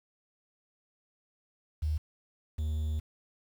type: tone pair in turn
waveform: sine / triangle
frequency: 76.9 / 77.27 Hz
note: D#2 / D#2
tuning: -20 / -11 cents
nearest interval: unison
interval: 9 cents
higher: second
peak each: -27 dBFS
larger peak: neither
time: 1.82-1.98 / 2.58-3 s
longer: second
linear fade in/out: 10 ms
effects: 9-bit

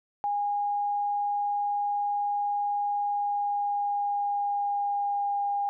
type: tone with pitch glide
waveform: sine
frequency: 818 to 809.5 Hz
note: G#5 to G#5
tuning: -26 to -45 cents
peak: -25 dBFS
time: 0.24-5.69 s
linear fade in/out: 0 ms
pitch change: -19 cents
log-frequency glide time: 3.01-5.47 s
effects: none

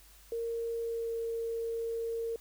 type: tone with pitch glide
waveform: sine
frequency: 462.3 to 458.8 Hz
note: A#4 to A#4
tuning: -14 to -28 cents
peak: -32 dBFS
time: 0.32-2.36 s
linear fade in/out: 2 ms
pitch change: -14 cents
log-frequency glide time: 0.79-1.15 s
effects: added 50 Hz sine -58 dBFS peak until 2.4 s + white hiss -59 dBFS RMS until 2.4 s

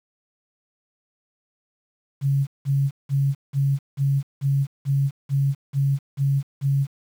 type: tone bursts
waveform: sine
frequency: 138.59 Hz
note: C#3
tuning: in tune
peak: -17 dBFS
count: 11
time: 2.21-6.87 s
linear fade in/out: 50 ms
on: 260 ms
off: 180 ms
effects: 8-bit

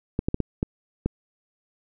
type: clicks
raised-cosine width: 3 ms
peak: -10 dBFS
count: 6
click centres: 0.191 / 0.285 / 0.344 / 0.403 / 0.629 / 1.06 s
effects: none

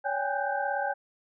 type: tone cluster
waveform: sine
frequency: 565 / 787 / 824 / 1497 / 1567 Hz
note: C#5 / G5 / G#5 / F#6 / G6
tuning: +33 / +7 / -14 / +20 / -1 cents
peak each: -33 / -32 / -32 / -39 / -34 dBFS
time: 0.04-0.94 s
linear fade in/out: 20 ms
effects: none

